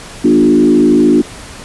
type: tone with frequency modulation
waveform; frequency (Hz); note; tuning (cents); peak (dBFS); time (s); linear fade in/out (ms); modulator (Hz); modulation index
sine; 297.1; D4; +20; -5; 0.24-1.22; 10; 53; 1.3
effects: pink hiss -31 dBFS RMS until 1.64 s + resampled to 24000 Hz